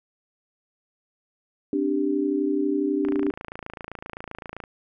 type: chord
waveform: sine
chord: C suspended second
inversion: none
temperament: equal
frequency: 261.6 / 293.7 / 392 Hz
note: C4 / D4 / G4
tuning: 0 / 0 / 0 cents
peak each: -29 / -23 / -26 dBFS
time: 1.73-3.31 s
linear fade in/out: 2 ms
type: click train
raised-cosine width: 0.5 ms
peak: -20 dBFS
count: 45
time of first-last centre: 3.05-4.638 s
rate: 27.7 Hz
effects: none